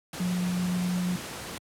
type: tone in noise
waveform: sine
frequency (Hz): 180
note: F#3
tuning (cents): -47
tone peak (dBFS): -25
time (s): 0.2-1.16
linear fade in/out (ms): 2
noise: pink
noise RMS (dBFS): -37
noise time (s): 0.13-1.58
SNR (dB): +9
effects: high-pass 100 Hz 12 dB/octave + low-pass 12000 Hz 12 dB/octave